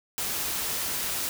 white noise, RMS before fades -30 dBFS, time 0.18-1.29 s, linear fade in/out 0 ms, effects none

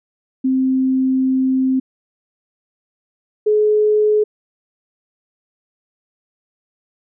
sine tone pair in turn, 261.6 / 424.3 Hz, C4 / G#4, 0 / +37 cents, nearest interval minor sixth, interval 837 cents, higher second, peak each -13 / -11 dBFS, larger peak second, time 0.44-1.8 / 3.46-4.24 s, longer first, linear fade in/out 10 ms, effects none

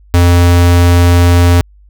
square tone, 87.31 Hz, F2, in tune, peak -5 dBFS, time 0.14-1.61 s, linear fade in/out 0 ms, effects added 50 Hz sine -39 dBFS peak until 1.89 s

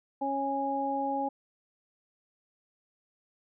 harmonic tone, 275.4 Hz, C#4, 11 cents flat, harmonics 1 / 2 / 3, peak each -34 / -35 / -30 dBFS, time 0.21-1.29 s, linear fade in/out 10 ms, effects none

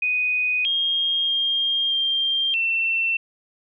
sine tone with pitch steps, 2491 / 3235 / 3216 / 3185 / 2691 Hz, D#7 / G#7 / G7 / G7 / E7, +1 / -46 / +44 / +27 / +35 cents, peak -19 dBFS, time 0.02-3.17 s, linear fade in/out 5 ms, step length 630 ms, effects none

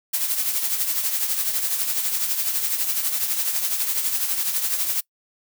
blue noise with tremolo, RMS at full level -21 dBFS, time 0.13-5.01 s, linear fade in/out 10 ms, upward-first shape triangle, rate 12 Hz, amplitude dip 60%, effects noise-tail reverb RT60 0.1 s tail -24 dB re dry

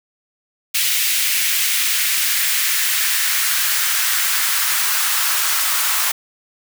white noise with high-pass filter sweep, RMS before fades -18 dBFS, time 0.74-6.12 s, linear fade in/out 10 ms, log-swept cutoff 2400 to 1100 Hz, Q 1.7, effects none

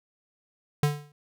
square tone with exponential decay, 146.83 Hz, D3, in tune, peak -18 dBFS, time 0.83-1.12 s, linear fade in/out 2 ms, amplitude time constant 61 ms, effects none

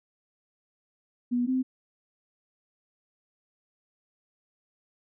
sine tone pair in turn, 244.1 / 258.6 Hz, B3 / C4, -20 / -20 cents, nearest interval minor second, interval 100 cents, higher second, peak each -23 dBFS, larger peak neither, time 1.31-1.47 / 1.47-1.63 s, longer neither, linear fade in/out 20 ms, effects none

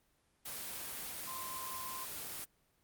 sine tone in noise, 1041 Hz, C6, 9 cents flat, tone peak -43 dBFS, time 1.27-2.05 s, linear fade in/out 10 ms, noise white, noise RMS -43 dBFS, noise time 0.45-2.45 s, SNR -3 dB, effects pink hiss -74 dBFS RMS until 2.83 s + Opus 24 kbps

